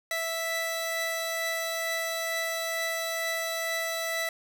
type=tone pair together; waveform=sawtooth; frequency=659.3 / 1975.7 Hz; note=E5 / B6; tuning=0 / 0 cents; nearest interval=octave + perfect fifth; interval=1900 cents; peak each=-28 / -28 dBFS; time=0.11-4.29 s; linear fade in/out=2 ms; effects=none